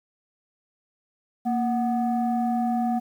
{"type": "tone pair together", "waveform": "sine", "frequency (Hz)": [233.1, 740], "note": ["A#3", "F#5"], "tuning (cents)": [0, 0], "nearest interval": "octave + minor sixth", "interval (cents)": 2000, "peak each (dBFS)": [-22, -24], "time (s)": [1.45, 3], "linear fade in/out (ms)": 20, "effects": ["tanh soft clip ceiling -17 dBFS", "9-bit"]}